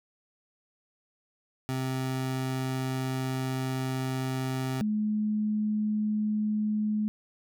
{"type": "tone pair in turn", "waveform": ["25% pulse", "sine"], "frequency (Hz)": [130.81, 212.5], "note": ["C3", "G#3"], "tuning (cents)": [0, 40], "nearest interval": "minor sixth", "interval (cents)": 840, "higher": "second", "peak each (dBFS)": -25, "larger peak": "neither", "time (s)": [[1.69, 4.81], [4.81, 7.08]], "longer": "first", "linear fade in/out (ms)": 0, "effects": []}